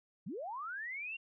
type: linear sweep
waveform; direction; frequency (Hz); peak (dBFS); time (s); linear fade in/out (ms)
sine; up; 138.59 to 2794; -39; 0.26-1.17; 10
effects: none